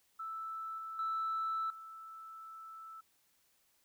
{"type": "tone with level steps", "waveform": "sine", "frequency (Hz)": 1318.5, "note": "E6", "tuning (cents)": 0, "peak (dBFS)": [-39, -41, -32, -47], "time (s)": [0.19, 3.01], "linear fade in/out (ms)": 10, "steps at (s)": [0.78, 0.99, 1.7], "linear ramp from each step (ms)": 2, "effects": ["tanh soft clip ceiling -30 dBFS", "white hiss -73 dBFS RMS until 3.84 s"]}